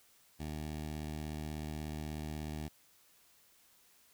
15% pulse tone with notch filter, 76.5 Hz, D#2, 29 cents flat, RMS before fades -41 dBFS, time 0.39-2.69 s, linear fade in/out 20 ms, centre 1300 Hz, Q 2, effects white hiss -66 dBFS RMS until 4.13 s

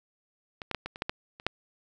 clicks, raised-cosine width 0.3 ms, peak -22 / -15 / -14 / -19 / -25 / -13 / -14 / -29 / -10 dBFS, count 9, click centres 0.618 / 0.713 / 0.747 / 0.86 / 0.959 / 1.021 / 1.095 / 1.399 / 1.466 s, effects none

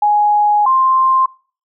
sine tone pair in turn, 833 / 1049.5 Hz, G#5 / C6, +5 / +5 cents, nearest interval major third, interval 400 cents, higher second, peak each -9 / -9 dBFS, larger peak neither, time 0.02-0.66 / 0.66-1.26 s, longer first, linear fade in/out 5 ms, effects noise-tail reverb RT60 0.4 s tail -23 dB re dry

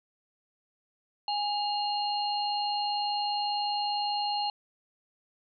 sine tone cluster, 825 / 2833 / 4225 Hz, G#5 / F7 / C8, -12 / +24 / +16 cents, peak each -29 / -37 / -33 dBFS, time 1.28-4.5 s, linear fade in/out 2 ms, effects none

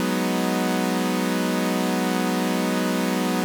sawtooth chord, G# minor seventh, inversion third, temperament equal, 185 / 207.7 / 246.9 / 311.1 Hz, F#3 / G#3 / B3 / D#4, 0 / 0 / 0 / 0 cents, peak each -21 / -25 / -21 / -25 dBFS, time 0-3.44 s, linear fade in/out 0 ms, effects none

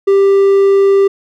triangle tone, 394 Hz, G4, 9 cents sharp, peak -4 dBFS, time 0.07-1.08 s, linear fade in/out 10 ms, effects none

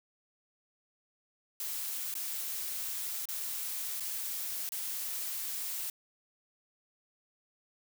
blue noise with dropouts, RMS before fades -37 dBFS, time 1.6-5.9 s, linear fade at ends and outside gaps 2 ms, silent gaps 2.141-2.152 / 3.255-3.287 / 3.999-4.005 / 4.691-4.72 s, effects none

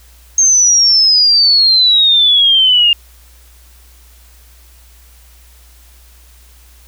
sine exponential sweep, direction down, 6430 to 2800 Hz, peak -6 dBFS, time 0.38-2.93 s, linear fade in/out 2 ms, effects added 60 Hz sine -41 dBFS peak until 6.87 s + white hiss -47 dBFS RMS until 6.87 s

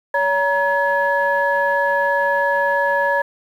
sine tone cluster, 564 / 945 / 1698 Hz, C#5 / A#5 / G#6, +30 / +23 / +38 cents, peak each -19 dBFS, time 0.14-3.22 s, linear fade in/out 5 ms, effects tanh soft clip ceiling -6 dBFS + 8-bit

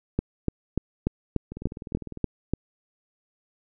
two click trains, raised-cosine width 3 ms, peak -23 / -10 dBFS, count 14 / 9, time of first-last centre 1.52-2.173 / 0.19-2.536 s, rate 19.9 / 3.41 Hz, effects none

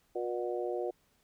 harmonic tone with a mistuned harmonic, 120 Hz, B2, 49 cents flat, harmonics 3 / 4 / 5 / 6, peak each -35 / -37 / -39 / -41 dBFS, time 0.15-0.91 s, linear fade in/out 10 ms, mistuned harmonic 6, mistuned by +33 cents, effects pink hiss -71 dBFS RMS until 1.23 s

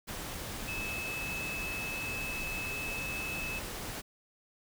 sine tone in noise, 2599 Hz, E7, 25 cents flat, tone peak -36 dBFS, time 0.67-3.6 s, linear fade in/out 20 ms, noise pink, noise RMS -40 dBFS, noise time 0.07-4.02 s, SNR +1 dB, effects none

